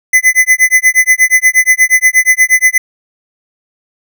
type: tone with tremolo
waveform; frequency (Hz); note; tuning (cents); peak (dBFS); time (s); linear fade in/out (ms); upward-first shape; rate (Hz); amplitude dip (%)
square; 2025; B6; +43; -3; 0.13-2.78; 5; sine; 8.4; 100
effects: none